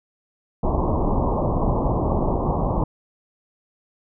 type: low-pass noise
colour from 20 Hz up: pink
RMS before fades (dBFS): -21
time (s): 0.63-2.84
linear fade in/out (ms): 5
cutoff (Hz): 1100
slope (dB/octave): 96
effects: none